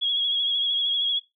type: tone with vibrato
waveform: sine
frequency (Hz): 3322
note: G#7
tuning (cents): 0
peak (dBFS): -21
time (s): 0.01-1.2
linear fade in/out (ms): 20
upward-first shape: sine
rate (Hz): 13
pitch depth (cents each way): 36
effects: noise-tail reverb RT60 0.2 s tail -19 dB re dry